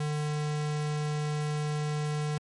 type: tone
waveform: square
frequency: 150 Hz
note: D3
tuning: 37 cents sharp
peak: -29 dBFS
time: 0-2.38 s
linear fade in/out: 5 ms
effects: MP3 48 kbps